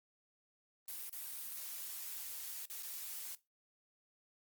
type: noise with dropouts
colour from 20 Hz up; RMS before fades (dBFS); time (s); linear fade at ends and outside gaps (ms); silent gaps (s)
blue; -45; 0.88-3.35; 2; 1.094-1.127 / 2.656-2.699 / 2.826-2.83
effects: noise-tail reverb RT60 0.2 s tail -17 dB re dry + Opus 32 kbps